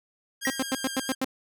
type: tone with vibrato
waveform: 10% pulse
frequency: 1609 Hz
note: G6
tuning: 45 cents sharp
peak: -24 dBFS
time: 0.41-1.15 s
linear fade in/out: 20 ms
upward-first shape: triangle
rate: 9.2 Hz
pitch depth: 17 cents each way
type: tone with exponential decay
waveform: square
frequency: 1900 Hz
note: A#6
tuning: 33 cents sharp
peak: -23 dBFS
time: 0.45-0.63 s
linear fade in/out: 2 ms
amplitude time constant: 37 ms
type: tone bursts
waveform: sawtooth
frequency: 262.9 Hz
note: C4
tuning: 8 cents sharp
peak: -20 dBFS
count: 7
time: 0.47-1.246 s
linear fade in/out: 2 ms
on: 32 ms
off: 92 ms
effects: none